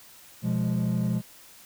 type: chord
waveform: triangle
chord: F diminished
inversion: second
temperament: equal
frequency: 123.47 / 174.61 / 207.7 Hz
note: Cb3 / F3 / Ab3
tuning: 0 / 0 / 0 cents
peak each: -25 dBFS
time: 0.42-1.22 s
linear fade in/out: 50 ms
effects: tanh soft clip ceiling -17 dBFS + white hiss -51 dBFS RMS until 1.65 s